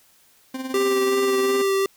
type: tone with tremolo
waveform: 40% pulse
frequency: 261.6 Hz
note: C4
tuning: in tune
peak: -25 dBFS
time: 0.54-1.62 s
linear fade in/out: 5 ms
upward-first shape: sine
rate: 19 Hz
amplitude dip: 60%
type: tone with vibrato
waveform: square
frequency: 392 Hz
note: G4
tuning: in tune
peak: -19 dBFS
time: 0.74-1.86 s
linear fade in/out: 2 ms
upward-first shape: sine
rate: 2.7 Hz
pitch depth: 13 cents each way
effects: white hiss -57 dBFS RMS until 1.96 s